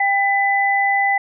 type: tone pair together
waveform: sine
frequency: 794.4 / 2000 Hz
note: G5 / B6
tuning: +23 / +21 cents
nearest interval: octave + major third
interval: 1598 cents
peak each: -17 dBFS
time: 0-1.18 s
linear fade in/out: 5 ms
effects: none